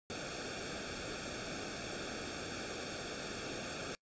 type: noise with comb filter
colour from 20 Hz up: pink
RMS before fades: -42 dBFS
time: 0.1-3.95 s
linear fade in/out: 0 ms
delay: 1 ms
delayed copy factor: -0.8
effects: noise-tail reverb RT60 0.1 s tail -26 dB re dry + resampled to 16000 Hz

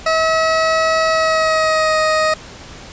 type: tone with pitch glide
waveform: 20% pulse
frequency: 643 to 625.4 Hz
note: E5 to D#5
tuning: -43 to +9 cents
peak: -8 dBFS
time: 0.06-2.34 s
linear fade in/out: 5 ms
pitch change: -48 cents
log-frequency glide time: 1.11-1.98 s
effects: pink hiss -36 dBFS RMS until 2.92 s + resampled to 16000 Hz

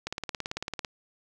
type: click train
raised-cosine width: 0.2 ms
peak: -15 dBFS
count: 15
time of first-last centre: 0.07-0.848 s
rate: 18 Hz
effects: none

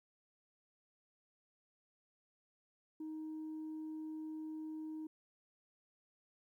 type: tone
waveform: sine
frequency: 312.8 Hz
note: D#4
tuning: 9 cents sharp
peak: -40 dBFS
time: 3-5.07 s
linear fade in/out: 5 ms
effects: tanh soft clip ceiling -40 dBFS + 13-bit

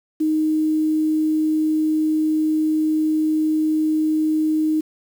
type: tone with quantisation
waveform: sine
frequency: 311.1 Hz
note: D#4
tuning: in tune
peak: -16 dBFS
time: 0.2-4.81 s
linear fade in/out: 10 ms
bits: 7
effects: none

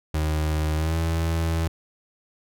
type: tone with pitch glide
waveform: 35% pulse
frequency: 77.4 to 82 Hz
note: D#2 to E2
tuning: -9 to -9 cents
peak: -20 dBFS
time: 0.14-1.68 s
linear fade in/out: 5 ms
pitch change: +100 cents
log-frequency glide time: 0.74-0.97 s
effects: none

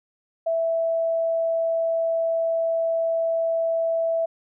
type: tone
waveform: sine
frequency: 659.3 Hz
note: E5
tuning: in tune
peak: -20 dBFS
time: 0.46-4.26 s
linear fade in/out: 10 ms
effects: none

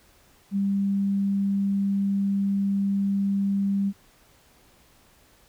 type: tone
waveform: sine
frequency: 198 Hz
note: G3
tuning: 18 cents sharp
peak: -21 dBFS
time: 0.51-3.93 s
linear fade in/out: 50 ms
effects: pink hiss -58 dBFS RMS until 5.48 s

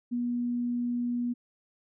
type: tone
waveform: sine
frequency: 241.8 Hz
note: B3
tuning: 36 cents flat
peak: -27 dBFS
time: 0.11-1.34 s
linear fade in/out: 20 ms
effects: none

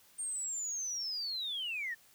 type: linear sweep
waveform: sine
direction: down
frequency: 8770 to 1760 Hz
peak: -34 dBFS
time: 0.18-1.95 s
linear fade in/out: 20 ms
effects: tanh soft clip ceiling -30 dBFS + white hiss -63 dBFS RMS until 2.14 s

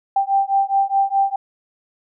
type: beating tone pair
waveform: sine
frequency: 784 / 788.8 Hz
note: G5 / G5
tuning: 0 / +11 cents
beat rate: 4.8 Hz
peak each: -18 dBFS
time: 0.16-1.36 s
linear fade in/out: 5 ms
effects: none

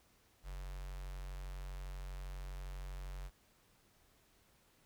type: tone with notch filter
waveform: square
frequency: 46.25 Hz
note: F#1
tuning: in tune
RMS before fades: -45 dBFS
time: 0.43-3.31 s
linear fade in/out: 50 ms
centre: 260 Hz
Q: 0.54
effects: pink hiss -70 dBFS RMS until 4.85 s

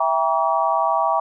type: chord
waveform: sine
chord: E diminished seventh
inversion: none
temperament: just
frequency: 659.3 / 791.1 / 949.3 / 1139.2 Hz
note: E5 / G5 / Bb5 / Db6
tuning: 0 / +16 / +31 / +47 cents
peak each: -22 dBFS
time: 0-1.2 s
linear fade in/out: 5 ms
effects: none

